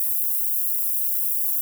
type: high-pass noise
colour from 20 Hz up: white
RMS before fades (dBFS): -23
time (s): 0-1.61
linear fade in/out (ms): 0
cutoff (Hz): 12000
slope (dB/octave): 24
effects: none